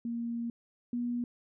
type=tone pair in turn; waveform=sine; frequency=234.2 / 241.2 Hz; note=A#3 / B3; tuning=+8 / -41 cents; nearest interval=minor second; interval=51 cents; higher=second; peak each=-32 / -30 dBFS; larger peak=second; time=0.05-0.5 / 0.93-1.24 s; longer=first; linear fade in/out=2 ms; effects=none